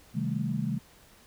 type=chord; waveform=sine; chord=A half-diminished seventh; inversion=first; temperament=just; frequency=132 / 158.4 / 198 / 220 Hz; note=C3 / Eb3 / G3 / A3; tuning=+16 / +31 / +18 / 0 cents; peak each=-33 dBFS; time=0.14-0.79 s; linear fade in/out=20 ms; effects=pink hiss -57 dBFS RMS until 1.26 s